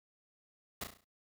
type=noise with echo; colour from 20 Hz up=pink; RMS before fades=-39 dBFS; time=0.81-0.84 s; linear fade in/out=5 ms; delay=34 ms; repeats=6; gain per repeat=-6 dB; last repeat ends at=1.044 s; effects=noise-tail reverb RT60 0.1 s tail -22 dB re dry